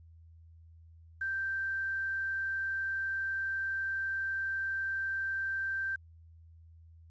sine tone with quantisation, 1568 Hz, G6, in tune, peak -31 dBFS, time 1.21-5.96 s, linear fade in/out 5 ms, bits 10, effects added 82 Hz sine -53 dBFS peak until 7.1 s + resampled to 16000 Hz

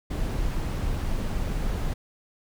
brown noise, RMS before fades -27 dBFS, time 0.1-1.94 s, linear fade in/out 10 ms, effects none

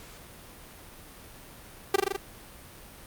sawtooth tone with echo, 392 Hz, G4, in tune, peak -14 dBFS, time 1.94-1.96 s, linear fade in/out 5 ms, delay 41 ms, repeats 5, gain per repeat -2 dB, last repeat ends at 2.165 s, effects pink hiss -48 dBFS RMS until 3.06 s + Opus 48 kbps

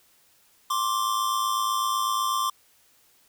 square tone pair together, 1057 / 1165 Hz, C6 / D6, +17 / -14 cents, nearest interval major second, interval 169 cents, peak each -27 dBFS, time 0.7-2.5 s, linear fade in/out 5 ms, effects white hiss -61 dBFS RMS until 3.28 s

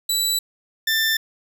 20% pulse tone pair in turn, 3951 / 1780.4 Hz, B7 / A6, 0 / +20 cents, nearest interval octave + major second, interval 1380 cents, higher first, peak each -13 / -13 dBFS, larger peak neither, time 0.09-0.39 / 0.87-1.17 s, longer neither, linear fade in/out 5 ms, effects none

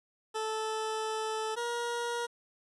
20% pulse tone pair in turn, 437.7 / 474.8 Hz, A4 / A#4, -9 / +32 cents, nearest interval minor second, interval 141 cents, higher second, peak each -27 dBFS, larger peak neither, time 0.34-1.56 / 1.56-2.27 s, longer first, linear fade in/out 20 ms, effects resampled to 24000 Hz + 10-bit

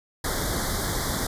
pink band-stop noise, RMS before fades -27 dBFS, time 0.24-1.27 s, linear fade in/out 5 ms, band 2100 to 3300 Hz, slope 96 dB/octave, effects resampled to 32000 Hz

